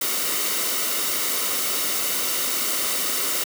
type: noise with comb filter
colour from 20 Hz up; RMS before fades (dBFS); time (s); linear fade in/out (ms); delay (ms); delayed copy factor
white; -24; 0.01-3.44; 5; 1.2; -0.5
effects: high-pass 200 Hz 12 dB/octave